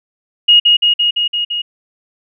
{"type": "tone with echo", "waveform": "sine", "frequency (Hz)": 2873, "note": "F7", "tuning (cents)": 48, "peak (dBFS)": -4, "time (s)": [0.48, 0.6], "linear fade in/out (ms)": 10, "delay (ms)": 170, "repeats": 6, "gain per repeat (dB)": -2, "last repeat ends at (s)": 1.62, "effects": []}